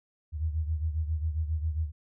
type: beating tone pair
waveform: sine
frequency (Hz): 77.5 / 84.9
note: D#2 / F2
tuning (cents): -6 / -48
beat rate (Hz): 7.4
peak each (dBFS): -28 / -34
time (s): 0.32-1.92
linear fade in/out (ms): 50
effects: none